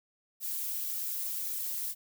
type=noise with flanger; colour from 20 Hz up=violet; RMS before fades=-35 dBFS; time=0.4-1.95 s; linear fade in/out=50 ms; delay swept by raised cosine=1.9 to 4.4 ms; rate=1.8 Hz; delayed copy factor=-0.9; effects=none